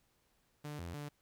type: tone with pitch steps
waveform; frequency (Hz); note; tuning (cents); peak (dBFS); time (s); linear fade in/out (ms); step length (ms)
sawtooth; 148.3 / 85.6 / 146.4; D3 / F2 / D3; +17 / -34 / -5; -38; 0.64-1.09; 10; 150
effects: pink hiss -75 dBFS RMS until 1.21 s